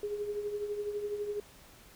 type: tone with tremolo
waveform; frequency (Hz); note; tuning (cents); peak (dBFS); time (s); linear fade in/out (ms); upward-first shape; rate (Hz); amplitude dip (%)
sine; 413.9; G#4; -6; -30; 0.03-1.4; 2; triangle; 12; 65
effects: pink hiss -56 dBFS RMS until 1.95 s